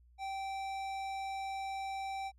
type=tone with tanh clipping; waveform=sine; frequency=778 Hz; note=G5; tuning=13 cents flat; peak=-39 dBFS; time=0.18-2.32 s; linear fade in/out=50 ms; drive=16 dB; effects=added 60 Hz sine -60 dBFS peak until 2.38 s